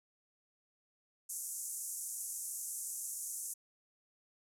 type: band-pass noise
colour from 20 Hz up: white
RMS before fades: -42 dBFS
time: 1.29-3.54 s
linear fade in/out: 10 ms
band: 6300 to 12000 Hz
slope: 48 dB/octave
effects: none